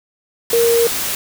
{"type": "tone in noise", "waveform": "sine", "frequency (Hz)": 466.2, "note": "A#4", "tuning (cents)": 0, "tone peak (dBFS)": -11, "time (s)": [0.53, 0.87], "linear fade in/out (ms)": 2, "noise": "white", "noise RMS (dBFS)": -21, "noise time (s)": [0.5, 1.15], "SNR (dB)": 7, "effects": []}